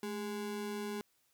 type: ring-modulated tone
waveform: square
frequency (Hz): 311.1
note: D#4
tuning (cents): 0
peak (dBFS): -35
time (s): 0.03-1.01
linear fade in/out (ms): 0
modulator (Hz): 97.3
effects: white hiss -74 dBFS RMS until 1.33 s